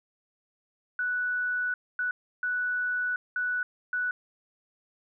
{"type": "tone bursts at uneven times", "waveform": "sine", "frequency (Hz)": 1480, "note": "F#6", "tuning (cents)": 0, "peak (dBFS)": -26, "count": 5, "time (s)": [[0.99, 1.74], [1.99, 2.11], [2.43, 3.16], [3.36, 3.63], [3.93, 4.11]], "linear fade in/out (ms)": 2, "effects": []}